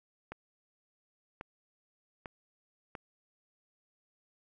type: clicks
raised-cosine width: 0.5 ms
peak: -26 dBFS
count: 4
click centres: 0.32 / 1.411 / 2.258 / 2.952 s
effects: none